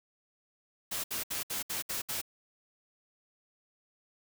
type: noise bursts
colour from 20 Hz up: white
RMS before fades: -35 dBFS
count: 7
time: 0.91-2.216 s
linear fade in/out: 10 ms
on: 130 ms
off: 66 ms
effects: none